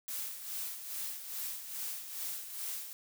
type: noise with tremolo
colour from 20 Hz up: blue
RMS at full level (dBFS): -38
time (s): 0.08-2.93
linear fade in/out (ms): 0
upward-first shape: sine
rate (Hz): 2.4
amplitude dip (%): 60
effects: none